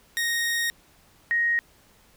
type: tone pair in turn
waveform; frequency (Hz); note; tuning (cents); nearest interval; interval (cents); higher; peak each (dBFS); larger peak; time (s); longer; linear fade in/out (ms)
sawtooth / sine; 1864.7 / 1874.6; A#6 / A#6; 0 / +9; unison; 9; second; -20; neither; 0.17-0.7 / 1.31-1.59; first; 0
effects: pink hiss -58 dBFS RMS until 2.16 s